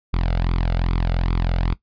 sawtooth tone with flanger, 42.94 Hz, F1, 29 cents flat, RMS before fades -20 dBFS, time 0.13-1.74 s, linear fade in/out 10 ms, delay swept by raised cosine 0.85 to 1.44 ms, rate 2.5 Hz, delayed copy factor +0.65, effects noise-tail reverb RT60 0.1 s tail -17 dB re dry + resampled to 11025 Hz

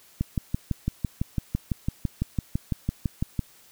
click train, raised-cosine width 5 ms, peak -12 dBFS, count 20, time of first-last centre 0.21-3.393 s, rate 5.97 Hz, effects white hiss -55 dBFS RMS until 3.71 s

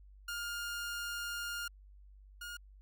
sawtooth tone pair in turn, 1412 / 1429.2 Hz, F6 / F6, +19 / +40 cents, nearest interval unison, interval 21 cents, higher second, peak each -34 / -39 dBFS, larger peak first, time 0.28-1.68 / 2.41-2.57 s, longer first, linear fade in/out 5 ms, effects added 49 Hz sine -54 dBFS peak until 2.81 s

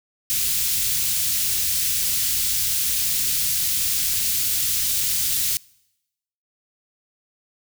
white band-stop noise, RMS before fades -22 dBFS, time 0.3-5.57 s, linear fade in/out 0 ms, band 130 to 3200 Hz, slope 12 dB/octave, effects noise-tail reverb RT60 0.9 s tail -25 dB re dry

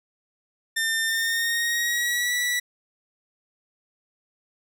sawtooth tone with pitch glide, 1800 to 1951.6 Hz, A6 to B6, +39 to -21 cents, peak -19 dBFS, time 0.76-2.6 s, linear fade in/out 10 ms, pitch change +140 cents, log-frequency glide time 1.07-2.34 s, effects none

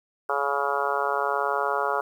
harmonic tone, 140.8 Hz, C#3, 27 cents sharp, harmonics 3 / 4 / 5 / 6 / 7 / 8 / 9 / 10, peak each -31 / -31 / -31 / -31 / -31 / -31 / -31 / -31 dBFS, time 0.29-2.01 s, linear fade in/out 5 ms, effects 9-bit

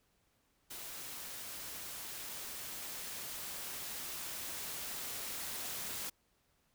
white noise with level ramp, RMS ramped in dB -46 to -41 dBFS, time 0.7-6.1 s, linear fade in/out 10 ms, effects pink hiss -75 dBFS RMS until 6.74 s

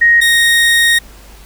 sine / 30% pulse tone pair in turn, 1873 / 1864 Hz, A#6 / A#6, +8 / -1 cents, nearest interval unison, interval 9 cents, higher first, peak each -5 / -5 dBFS, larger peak neither, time 0.01-0.21 / 0.21-0.99 s, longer second, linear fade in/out 10 ms, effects added 50 Hz sine -37 dBFS peak until 1.45 s + pink hiss -41 dBFS RMS until 1.45 s

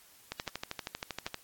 click train, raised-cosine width 0.2 ms, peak -18 dBFS, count 14, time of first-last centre 0.32-1.344 s, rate 12.7 Hz, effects white hiss -59 dBFS RMS until 1.43 s + AAC 64 kbps

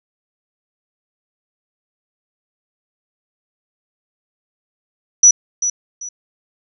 sine tone with echo, 5900 Hz, F#8, 6 cents flat, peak -4 dBFS, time 5.23-5.31 s, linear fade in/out 5 ms, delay 390 ms, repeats 2, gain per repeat -11 dB, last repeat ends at 6.09 s, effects none

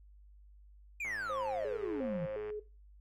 triangle exponential sweep, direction down, 2489 to 151.8 Hz, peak -34 dBFS, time 1-2.26 s, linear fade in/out 5 ms
click train, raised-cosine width 0.5 ms, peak -35 dBFS, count 155, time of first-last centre 1.05-2.503 s, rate 106 Hz
sine tone with vibrato, 474.2 Hz, A#4, 30 cents sharp, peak -36 dBFS, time 1.29-2.6 s, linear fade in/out 10 ms, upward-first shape square, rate 1.4 Hz, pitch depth 200 cents each way
effects noise-tail reverb RT60 0.3 s tail -17 dB re dry + added 50 Hz sine -55 dBFS peak until 3 s

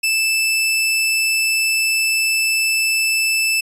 sawtooth tone, 2637 Hz, E7, in tune, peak -12 dBFS, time 0.03-3.61 s, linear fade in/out 10 ms, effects resampled to 32000 Hz

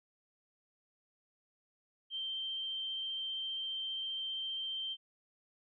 sine tone with vibrato, 3136 Hz, G7, in tune, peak -36 dBFS, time 2.1-4.97 s, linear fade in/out 50 ms, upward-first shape sine, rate 15 Hz, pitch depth 8 cents each way, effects none

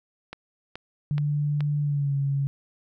click train, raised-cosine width 0.3 ms, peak -20 dBFS, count 4, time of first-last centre 0.33-1.607 s, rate 2.35 Hz
sine tone with pitch glide, 146.83 to 139.23 Hz, D3 to C#3, 0 to +8 cents, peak -22 dBFS, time 1.11-2.47 s, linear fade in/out 0 ms, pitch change -92 cents, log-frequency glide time 1.81-2.15 s
effects none

